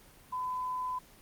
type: tone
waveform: sine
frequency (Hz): 1009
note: B5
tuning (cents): +37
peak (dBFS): -32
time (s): 0.32-0.99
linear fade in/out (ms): 10
effects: pink hiss -57 dBFS RMS until 1.21 s + Opus 24 kbps